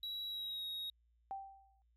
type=tone with pitch glide; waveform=triangle; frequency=3889 to 3776 Hz; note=B7 to A#7; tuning=-27 to +22 cents; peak=-39 dBFS; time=0.03-0.9 s; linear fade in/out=2 ms; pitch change=-51 cents; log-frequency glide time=0.28-0.64 s
type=tone with exponential decay; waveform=sine; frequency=781 Hz; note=G5; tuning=7 cents flat; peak=-38 dBFS; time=1.31-1.82 s; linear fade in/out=0 ms; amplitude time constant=110 ms
effects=added 58 Hz sine -70 dBFS peak until 1.96 s